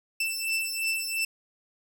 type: beating tone pair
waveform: sawtooth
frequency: 2660 / 2662.9 Hz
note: E7 / E7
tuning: +15 / +17 cents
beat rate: 2.9 Hz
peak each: -27 / -27 dBFS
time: 0.2-1.25 s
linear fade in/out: 5 ms
effects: none